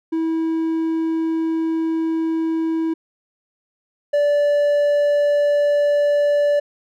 triangle tone pair in turn, 324.5 / 581.5 Hz, E4 / D5, -27 / -17 cents, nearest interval minor seventh, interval 1010 cents, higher second, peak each -16 / -12 dBFS, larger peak second, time 0.12-2.94 / 4.13-6.6 s, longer first, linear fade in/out 10 ms, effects none

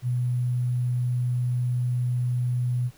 sine tone with sample-and-hold, 123.47 Hz, B2, in tune, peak -22 dBFS, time 0.02-2.91 s, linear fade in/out 50 ms, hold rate 11025 Hz, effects pink hiss -56 dBFS RMS until 2.97 s

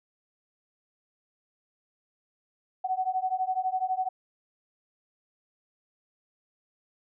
sine beating tone pair, 742 / 754 Hz, F#5 / F#5, +5 / +32 cents, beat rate 12 Hz, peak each -29 dBFS, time 2.84-4.09 s, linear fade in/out 10 ms, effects none

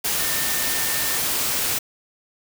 sine tone in noise, 1800 Hz, A6, 39 cents sharp, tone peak -32 dBFS, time 0.19-1.18 s, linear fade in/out 10 ms, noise white, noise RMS -23 dBFS, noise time 0.04-1.79 s, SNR -12 dB, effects none

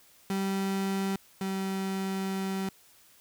35% pulse tone pair in turn, 194.2 / 192.19 Hz, G3 / G3, -16 / -34 cents, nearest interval unison, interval 18 cents, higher first, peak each -26 / -28 dBFS, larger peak first, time 0.3-1.16 / 1.41-2.69 s, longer second, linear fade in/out 2 ms, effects white hiss -59 dBFS RMS until 3.2 s

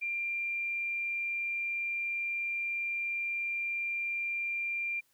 sine tone, 2381 Hz, D7, 23 cents sharp, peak -31 dBFS, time 0.01-5.01 s, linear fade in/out 20 ms, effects white hiss -71 dBFS RMS until 5.13 s

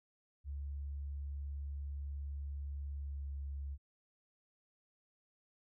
sine tone with pitch glide, 70.7 to 69.85 Hz, C#2 to C#2, +35 to +14 cents, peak -39 dBFS, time 0.44-3.78 s, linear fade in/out 50 ms, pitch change -21 cents, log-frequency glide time 2.96-3.31 s, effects none

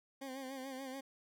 20% pulse tone with vibrato, 265.2 Hz, C4, 23 cents sharp, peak -38 dBFS, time 0.21-1.01 s, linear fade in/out 10 ms, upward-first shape sine, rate 6.9 Hz, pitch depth 58 cents each way, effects none

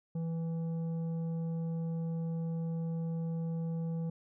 triangle tone with tanh clipping, 164.81 Hz, E3, in tune, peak -34 dBFS, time 0.15-4.1 s, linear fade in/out 5 ms, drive 12 dB, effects none

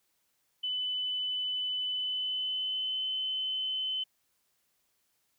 sine tone with pitch glide, 3004 to 3046 Hz, F#7 to F#7, +26 to +50 cents, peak -30 dBFS, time 0.63-4.04 s, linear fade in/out 10 ms, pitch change +24 cents, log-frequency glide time 1.87-3.04 s, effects white hiss -75 dBFS RMS until 5.38 s

